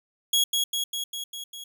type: tone with echo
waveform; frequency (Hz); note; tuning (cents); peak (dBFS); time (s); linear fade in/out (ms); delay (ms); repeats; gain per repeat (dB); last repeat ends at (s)
sawtooth; 3322; G#7; 0; -16; 0.33-0.44; 5; 200; 6; -3; 1.64
effects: none